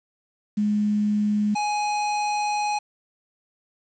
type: tone pair in turn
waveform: sine / square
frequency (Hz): 209.1 / 834.6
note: G#3 / G#5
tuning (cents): +12 / +8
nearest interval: 2 octaves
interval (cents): 2396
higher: second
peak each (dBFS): -19 / -23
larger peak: first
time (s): 0.57-1.55 / 1.55-2.79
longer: second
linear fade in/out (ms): 10
effects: resampled to 16000 Hz + 8-bit